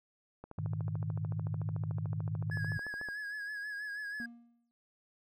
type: click train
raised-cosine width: 1 ms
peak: -32 dBFS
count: 37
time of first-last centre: 0.44-3.087 s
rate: 13.6 Hz
type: chord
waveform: sine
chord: Ab suspended second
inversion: none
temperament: equal with one note detuned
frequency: 103.83 / 117.49 / 155.56 Hz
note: Ab2 / Bb2 / Eb3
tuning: 0 / +14 / 0 cents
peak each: -36 / -41 / -37 dBFS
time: 0.58-2.78 s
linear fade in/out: 5 ms
type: tone with vibrato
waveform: triangle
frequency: 1674 Hz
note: G#6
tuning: 13 cents sharp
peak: -36 dBFS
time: 2.51-4.26 s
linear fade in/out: 5 ms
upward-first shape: sine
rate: 6.2 Hz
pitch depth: 47 cents each way
type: tone with exponential decay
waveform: triangle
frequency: 235.9 Hz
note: A#3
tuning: 21 cents sharp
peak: -38 dBFS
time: 4.2-4.71 s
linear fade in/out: 0 ms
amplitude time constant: 110 ms
effects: none